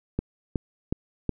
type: click train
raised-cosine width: 3 ms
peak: -12 dBFS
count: 4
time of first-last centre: 0.19-1.293 s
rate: 2.72 Hz
effects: none